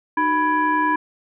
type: tone with frequency modulation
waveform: sine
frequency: 987.8 Hz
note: B5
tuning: in tune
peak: -16 dBFS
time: 0.17-0.96 s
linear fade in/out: 5 ms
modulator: 682 Hz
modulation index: 0.93
effects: none